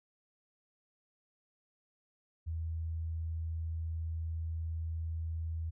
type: tone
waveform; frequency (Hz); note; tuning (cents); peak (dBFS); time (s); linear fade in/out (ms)
sine; 81.4; E2; -21; -34; 2.46-5.71; 20
effects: none

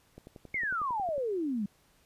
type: click train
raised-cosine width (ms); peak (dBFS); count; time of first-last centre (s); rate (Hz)
2; -33; 12; 0.18-1.18; 11
type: exponential sweep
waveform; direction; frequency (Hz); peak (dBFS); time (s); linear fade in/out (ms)
sine; down; 2217 to 192.8; -29; 0.54-1.66; 5
effects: pink hiss -66 dBFS RMS until 2.05 s + resampled to 32000 Hz

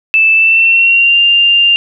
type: tone with pitch glide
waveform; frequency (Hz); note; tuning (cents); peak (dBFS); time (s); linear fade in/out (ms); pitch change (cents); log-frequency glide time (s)
sine; 2637 to 2794; E7 to F7; 0 to 0; -5; 0.14-1.76; 0; +100; 0.34-1.19
effects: none

